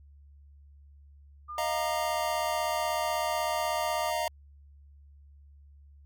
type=tone with pitch glide; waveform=sine; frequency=1207 to 1195.9 Hz; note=D6 to D6; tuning=+47 to +31 cents; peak=-36 dBFS; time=1.48-4.11 s; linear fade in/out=20 ms; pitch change=-16 cents; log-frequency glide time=2.1-2.17 s
type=chord; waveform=square; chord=Eb suspended second; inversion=none; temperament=equal; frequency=622.3 / 698.5 / 932.3 Hz; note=Eb5 / F5 / Bb5; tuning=0 / 0 / 0 cents; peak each=-33 dBFS; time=1.58-4.28 s; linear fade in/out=2 ms
effects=added 71 Hz sine -51 dBFS peak until 6.05 s + MP3 96 kbps